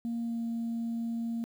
sine tone with pitch glide, 233.1 to 231.1 Hz, A#3 to A#3, 0 to -15 cents, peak -29 dBFS, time 0.05-1.44 s, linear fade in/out 0 ms, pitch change -15 cents, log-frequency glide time 0.22-0.4 s, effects tanh soft clip ceiling -28 dBFS + 10-bit

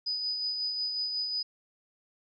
sine tone with tremolo, 4978 Hz, D#8, in tune, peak -28 dBFS, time 0.06-1.43 s, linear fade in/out 10 ms, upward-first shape sine, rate 5.5 Hz, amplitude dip 35%, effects none

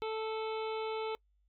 harmonic tone with a mistuned harmonic, 440 Hz, A4, in tune, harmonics 1 / 2 / 3 / 5 / 6 / 7 / 8 / 9, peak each -35 / -41 / -45 / -49 / -51 / -52 / -53 / -54 dBFS, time 0.02-1.15 s, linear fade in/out 0 ms, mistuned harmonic 6, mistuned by -29 cents, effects noise-tail reverb RT60 0.1 s tail -25 dB re dry + added 50 Hz sine -69 dBFS peak until 1.48 s

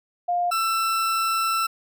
sine / 40% pulse tone pair in turn, 705 / 1334.4 Hz, F5 / E6, +16 / +21 cents, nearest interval major seventh, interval 1105 cents, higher second, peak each -20 dBFS, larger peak neither, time 0.28-0.51 / 0.51-1.67 s, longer second, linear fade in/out 10 ms, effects none

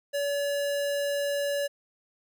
square tone, 570 Hz, C#5, 48 cents sharp, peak -27 dBFS, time 0.13-1.68 s, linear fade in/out 20 ms, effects none

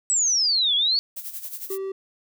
sine exponential two-way sweep, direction down then up, 8040 to 3275 to 4542 Hz, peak -18 dBFS, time 0.1-0.99 s, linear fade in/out 0 ms, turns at 0.75 s
violet noise with tremolo, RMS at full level -32 dBFS, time 1.16-1.78 s, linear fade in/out 10 ms, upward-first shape sine, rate 11 Hz, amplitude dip 70%
triangle tone, 386.3 Hz, G4, 25 cents flat, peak -25 dBFS, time 1.7-1.92 s, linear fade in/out 5 ms
effects none

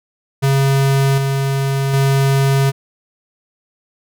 square tone with tremolo, 136.7 Hz, C#3, 24 cents flat, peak -12 dBFS, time 0.42-2.72 s, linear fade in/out 20 ms, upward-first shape square, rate 0.66 Hz, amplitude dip 35%, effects none

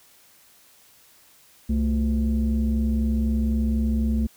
sine tone pair together, 66 / 222 Hz, C2 / A3, +16 / +16 cents, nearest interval octave + major sixth, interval 2100 cents, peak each -20 / -21 dBFS, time 1.69-4.27 s, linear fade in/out 10 ms, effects tanh soft clip ceiling -16 dBFS + white hiss -55 dBFS RMS until 4.36 s

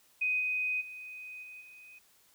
sine tone with level steps, 2503 Hz, D#7, 10 cents sharp, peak -27 / -29 / -42 / -45 / -50 dBFS, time 0.21-1.99 s, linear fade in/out 10 ms, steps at 0.39 / 0.8 / 1.42 / 1.6 s, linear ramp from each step 20 ms, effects white hiss -65 dBFS RMS until 2.34 s

